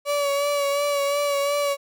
35% pulse tone with vibrato, 570 Hz, C#5, 48 cents sharp, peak -19 dBFS, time 0.05-1.77 s, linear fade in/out 50 ms, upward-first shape sine, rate 2.8 Hz, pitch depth 29 cents each way, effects none

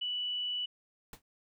sine tone, 2960 Hz, F#7, in tune, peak -32 dBFS, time 0.01-0.66 s, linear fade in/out 10 ms
pink noise with exponential decay, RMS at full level -43 dBFS, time 1.13-1.22 s, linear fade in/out 2 ms, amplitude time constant 19 ms
effects none

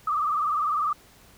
sine tone with vibrato, 1219 Hz, D#6, 36 cents flat, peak -22 dBFS, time 0.07-0.93 s, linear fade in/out 5 ms, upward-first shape sine, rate 20 Hz, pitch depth 97 cents each way, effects pink hiss -54 dBFS RMS until 1.37 s

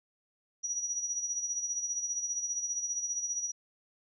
sine tone with tremolo, 5810 Hz, F#8, 32 cents flat, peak -29 dBFS, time 0.63-3.52 s, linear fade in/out 20 ms, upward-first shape sine, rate 15 Hz, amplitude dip 60%, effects none

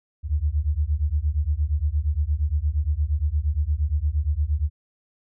sine beating tone pair, 70.5 / 79.1 Hz, C#2 / D#2, +30 / +29 cents, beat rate 8.6 Hz, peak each -23 dBFS, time 0.23-4.7 s, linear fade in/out 50 ms, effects none

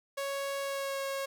sawtooth tone with pitch glide, 554.4 to 546.8 Hz, C#5 to C#5, 0 to -24 cents, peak -29 dBFS, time 0.17-1.26 s, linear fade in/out 10 ms, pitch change -24 cents, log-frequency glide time 0.61-1.01 s, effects none

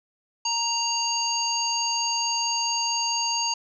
harmonic tone, 932.3 Hz, A#5, in tune, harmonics 1 / 3 / 5 / 7, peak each -28 / -31 / -27 / -29 dBFS, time 0.45-3.54 s, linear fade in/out 5 ms, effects none

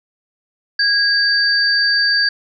sine tone pair together, 1641 / 4633 Hz, G#6 / D8, -21 / -24 cents, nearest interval octave + tritone, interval 1797 cents, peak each -15 dBFS, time 0.79-2.29 s, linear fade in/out 5 ms, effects none

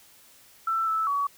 sine tone with pitch steps, 1333 / 1313 / 1131 Hz, E6 / E6 / C#6, +19 / -7 / +34 cents, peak -23 dBFS, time 0.67-1.27 s, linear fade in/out 5 ms, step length 200 ms, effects white hiss -55 dBFS RMS until 1.37 s

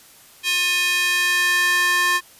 square tone with high-pass filter sweep, 355.8 Hz, F4, 32 cents sharp, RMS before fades -19 dBFS, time 0.43-2.21 s, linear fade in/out 50 ms, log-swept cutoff 2700 to 1400 Hz, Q 2.5, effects white hiss -48 dBFS RMS until 2.39 s + resampled to 32000 Hz

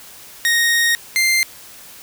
sawtooth tone pair in turn, 1864.7 / 2093 Hz, A#6 / C7, 0 / 0 cents, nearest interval major second, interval 200 cents, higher second, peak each -10 / -10 dBFS, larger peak neither, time 0.45-0.95 / 1.16-1.43 s, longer first, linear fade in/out 0 ms, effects white hiss -40 dBFS RMS until 2.02 s

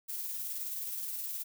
violet noise with tremolo, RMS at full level -37 dBFS, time 0.08-1.44 s, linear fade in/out 20 ms, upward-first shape square, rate 19 Hz, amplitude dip 25%, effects none

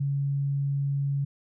sine tone, 140 Hz, C#3, 18 cents sharp, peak -24 dBFS, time 0-1.25 s, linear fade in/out 10 ms, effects none

